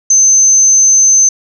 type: tone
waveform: sine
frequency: 6200 Hz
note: G8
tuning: 20 cents flat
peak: -4 dBFS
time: 0.1-1.29 s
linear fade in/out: 5 ms
effects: none